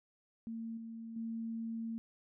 sine tone with level steps, 227.1 Hz, A#3, 45 cents flat, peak -39 / -43 / -37 dBFS, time 0.47-1.98 s, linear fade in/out 0 ms, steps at 0.77 / 1.16 s, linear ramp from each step 5 ms, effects none

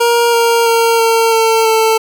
25% pulse tone with pitch steps, 471 / 465.6 / 460.2 / 455 / 449.7 / 444.6 Hz, A#4 / A#4 / A#4 / A#4 / A4 / A4, +18 / -2 / -22 / -42 / +38 / +18 cents, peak -5 dBFS, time 0-1.98 s, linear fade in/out 10 ms, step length 330 ms, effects none

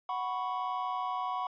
triangle chord, F# suspended fourth, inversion none, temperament equal, 740 / 987.8 / 1108.7 Hz, F#5 / B5 / C#6, 0 / 0 / 0 cents, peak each -34 dBFS, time 0.09-1.47 s, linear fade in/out 2 ms, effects resampled to 11025 Hz

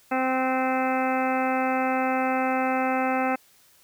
harmonic tone with a mistuned harmonic, 260 Hz, C4, 11 cents flat, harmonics 1 / 2 / 3 / 4 / 5 / 6 / 7 / 8 / 9 / 10, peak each -27 / -29 / -26 / -36 / -32 / -35 / -40 / -35 / -43 / -36 dBFS, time 0.11-3.36 s, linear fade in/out 10 ms, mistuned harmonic 6, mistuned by -20 cents, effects white hiss -58 dBFS RMS until 3.83 s

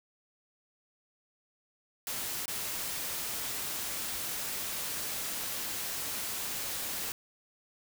white noise with dropouts, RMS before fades -36 dBFS, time 2.07-7.12 s, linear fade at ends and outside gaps 1 ms, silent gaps 2.457-2.48 s, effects none

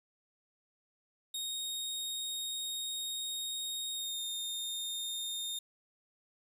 sawtooth tone with pitch glide, 3729 to 3661 Hz, A#7 to A#7, 0 to -32 cents, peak -33 dBFS, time 1.34-5.59 s, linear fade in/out 5 ms, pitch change -32 cents, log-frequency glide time 3.92-4.21 s, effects 10-bit

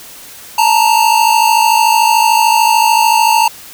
square tone pair together, 878.8 / 932.3 Hz, A5 / A#5, -2 / 0 cents, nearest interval minor second, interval 102 cents, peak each -11 dBFS, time 0.58-3.48 s, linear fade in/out 5 ms, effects white hiss -34 dBFS RMS until 3.73 s

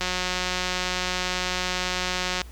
click train, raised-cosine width 0.2 ms, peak -9 dBFS, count 439, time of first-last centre 0.01-2.417 s, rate 182 Hz, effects added 60 Hz sine -39 dBFS peak until 2.51 s + pink hiss -51 dBFS RMS until 2.51 s

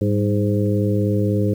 harmonic tone with a mistuned harmonic, 103.83 Hz, G#2, in tune, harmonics 1 / 2 / 3 / 4 / 5, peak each -19 / -22 / -24 / -25 / -26 dBFS, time 0.01-1.54 s, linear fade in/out 5 ms, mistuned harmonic 2, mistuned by -72 cents, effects 8-bit

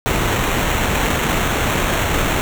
pink noise with sample-and-hold, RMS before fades -18 dBFS, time 0.06-2.41 s, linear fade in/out 0 ms, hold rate 4900 Hz, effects none

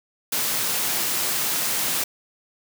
white high-pass noise, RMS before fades -24 dBFS, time 0.32-2.04 s, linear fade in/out 5 ms, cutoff 110 Hz, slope 24 dB/octave, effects none

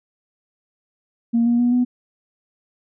sine tone with pitch steps, 233.1 / 237.7 / 242.4 / 247.2 Hz, A#3 / A#3 / B3 / B3, 0 / +34 / -32 / +2 cents, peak -13 dBFS, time 1.33-1.85 s, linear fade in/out 20 ms, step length 130 ms, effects tanh soft clip ceiling -10 dBFS

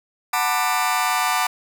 sawtooth chord, B minor seventh, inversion second, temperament just, 740.8 / 889 / 987.8 / 1185.3 Hz, F#5 / A5 / B5 / D6, +2 / +18 / 0 / +16 cents, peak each -20 / -21 / -22 / -19 dBFS, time 0.33-1.47 s, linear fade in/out 5 ms, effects none

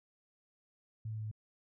sine tone with pitch steps, 110 / 109.18 / 108.36 / 107.55 Hz, A2 / A2 / A2 / A2, 0 / -13 / -26 / -39 cents, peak -37 dBFS, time 1.05-1.314 s, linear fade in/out 5 ms, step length 66 ms, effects none

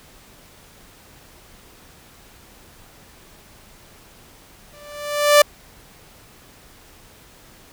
sawtooth tone with exponential growth, 587.3 Hz, D5, in tune, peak -3 dBFS, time 4.73-5.42 s, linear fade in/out 5 ms, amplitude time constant 150 ms, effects pink hiss -48 dBFS RMS until 7.72 s

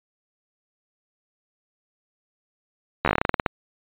slowing click train, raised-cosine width 0.5 ms, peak -4 dBFS, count 14, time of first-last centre 3.05-3.462 s, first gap 12 ms, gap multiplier 1.15, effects resampled to 8000 Hz

